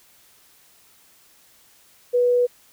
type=tone; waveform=sine; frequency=489.6 Hz; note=B4; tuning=15 cents flat; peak=-15 dBFS; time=2.13-2.47 s; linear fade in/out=20 ms; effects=white hiss -55 dBFS RMS until 2.72 s